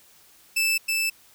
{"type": "tone with echo", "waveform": "sawtooth", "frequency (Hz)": 2637, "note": "E7", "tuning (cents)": 0, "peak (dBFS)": -17, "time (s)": [0.56, 0.78], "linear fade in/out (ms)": 10, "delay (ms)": 320, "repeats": 1, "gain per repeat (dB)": -2, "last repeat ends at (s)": 1.1, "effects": ["white hiss -55 dBFS RMS until 1.34 s"]}